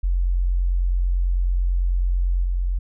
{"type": "tone with level steps", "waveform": "sine", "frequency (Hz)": 44.54, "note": "F1", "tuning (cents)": 35, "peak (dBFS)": [-17, -19], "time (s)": [0.03, 2.79], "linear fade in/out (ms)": 10, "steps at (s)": 2.43, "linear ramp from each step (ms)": 20, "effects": []}